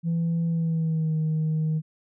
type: tone with pitch glide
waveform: sine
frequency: 167 to 156.72 Hz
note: E3 to D#3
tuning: +23 to +13 cents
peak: -20 dBFS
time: 0.03-1.82 s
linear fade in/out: 50 ms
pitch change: -110 cents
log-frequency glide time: 0.46-1.16 s
effects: tanh soft clip ceiling -20 dBFS